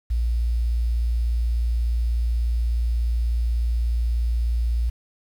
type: tone with quantisation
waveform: sine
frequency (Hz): 58.27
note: A#1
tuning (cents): 0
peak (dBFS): -19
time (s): 0.1-4.9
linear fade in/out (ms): 10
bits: 8
effects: none